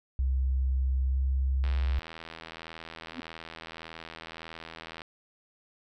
sine tone with pitch glide, 65.41 to 66.25 Hz, C2 to C2, 0 to +22 cents, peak -24 dBFS, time 0.19-1.99 s, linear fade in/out 0 ms, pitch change +22 cents, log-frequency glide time 1.1-1.17 s
click train, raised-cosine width 0.3 ms, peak -25 dBFS, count 277, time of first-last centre 1.64-5.018 s, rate 81.7 Hz
sine tone with exponential growth, 254.5 Hz, C4, 48 cents flat, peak -30 dBFS, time 3.11-3.2 s, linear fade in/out 1 ms, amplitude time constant 18 ms
effects none

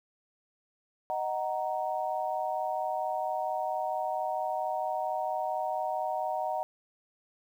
sine chord, D# minor, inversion none, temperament just, 622.3 / 746.7 / 933.4 Hz, D#5 / F#5 / A#5, 0 / +16 / +2 cents, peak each -34 / -32 / -35 dBFS, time 1.1-6.63 s, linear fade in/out 0 ms, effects 10-bit

